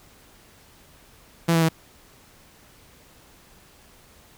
sawtooth tone with pitch steps, 167.4 / 164.52 / 161.7 Hz, E3 / E3 / E3, +27 / -3 / -33 cents, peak -13 dBFS, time 1.48-1.69 s, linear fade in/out 10 ms, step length 70 ms, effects pink hiss -53 dBFS RMS until 4.37 s

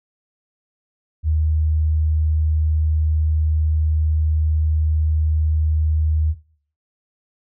sine tone, 77.78 Hz, D#2, in tune, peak -15 dBFS, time 1.23-6.35 s, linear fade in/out 50 ms, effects noise-tail reverb RT60 0.5 s tail -17 dB re dry

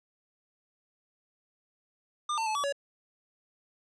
square tone with pitch steps, 1204 / 897 / 866 / 1143 / 563 Hz, D6 / A5 / A5 / D6 / C#5, +43 / +33 / -28 / -47 / +27 cents, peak -29 dBFS, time 2.29-2.725 s, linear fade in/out 5 ms, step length 87 ms, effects resampled to 22050 Hz + 11-bit

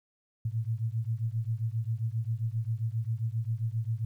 sine beating tone pair, 109.8 / 117.3 Hz, A2 / A#2, -3 / +11 cents, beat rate 7.5 Hz, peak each -31 / -32 dBFS, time 0.45-4.05 s, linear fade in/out 5 ms, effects 11-bit

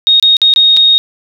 sine tone with dropouts, 3729 Hz, A#7, in tune, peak -4 dBFS, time 0.07-0.98 s, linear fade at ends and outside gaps 0 ms, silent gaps 0.198-0.226 / 0.368-0.417 / 0.538-0.561 / 0.766-0.771 s, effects none

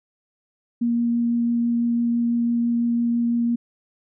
sine tone with vibrato, 235.8 Hz, A#3, 20 cents sharp, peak -18 dBFS, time 0.81-3.56 s, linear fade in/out 10 ms, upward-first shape triangle, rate 6 Hz, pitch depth 8 cents each way, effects none

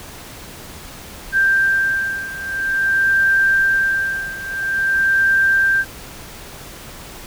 sine beating tone pair, 1577 / 1577.49 Hz, G6 / G6, +10 / +10 cents, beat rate 0.49 Hz, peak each -19 / -16 dBFS, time 1.32-5.85 s, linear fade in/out 50 ms, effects pink hiss -36 dBFS RMS until 7.26 s

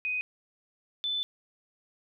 sine tone pair in turn, 2500 / 3512 Hz, D#7 / A7, +8 / -4 cents, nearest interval tritone, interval 588 cents, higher second, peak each -28 dBFS, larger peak neither, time 0.05-0.21 / 1.04-1.23 s, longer second, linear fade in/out 0 ms, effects none

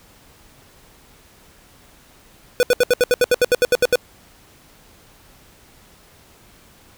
square tone bursts, 493.2 Hz, B4, 2 cents flat, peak -12 dBFS, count 14, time 2.6-3.956 s, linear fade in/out 0 ms, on 30 ms, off 72 ms, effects pink hiss -50 dBFS RMS until 6.97 s

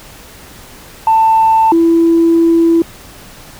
sine tone pair in turn, 890 / 332.8 Hz, A5 / E4, +20 / +17 cents, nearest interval octave + perfect fourth, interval 1703 cents, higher first, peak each -5 dBFS, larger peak neither, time 1.07-1.72 / 1.72-2.82 s, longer second, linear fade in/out 2 ms, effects tanh soft clip ceiling -2 dBFS + pink hiss -36 dBFS RMS until 3.59 s

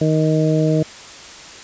harmonic tone, 156.3 Hz, D#3, 8 cents sharp, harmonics 1 / 2 / 3 / 4, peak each -16 / -19 / -21 / -22 dBFS, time 0.01-0.83 s, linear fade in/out 5 ms, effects white hiss -37 dBFS RMS until 1.63 s + resampled to 16000 Hz

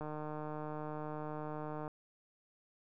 click train, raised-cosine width 1 ms, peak -29 dBFS, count 285, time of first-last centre 0.01-1.878 s, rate 152 Hz, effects none

